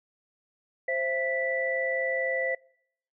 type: tone cluster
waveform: sine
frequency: 525 / 669 / 1971 Hz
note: C5 / E5 / B6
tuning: +6 / +25 / -4 cents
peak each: -29 / -34 / -29 dBFS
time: 0.88-2.55 s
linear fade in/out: 5 ms
effects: noise-tail reverb RT60 0.7 s tail -26 dB re dry